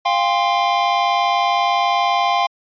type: chord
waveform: square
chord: F suspended second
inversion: none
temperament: equal with one note detuned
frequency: 698.5 / 798.6 / 1046.5 Hz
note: F5 / G5 / C6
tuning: 0 / +32 / 0 cents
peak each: -20 dBFS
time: 0.05-2.47 s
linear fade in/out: 10 ms
effects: resampled to 11025 Hz